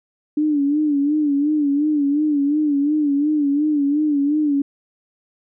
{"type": "tone with vibrato", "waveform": "sine", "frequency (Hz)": 292.9, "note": "D4", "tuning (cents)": -5, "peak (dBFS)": -15, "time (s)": [0.37, 4.62], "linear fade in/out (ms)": 5, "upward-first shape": "sine", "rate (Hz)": 2.8, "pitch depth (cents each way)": 81, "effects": []}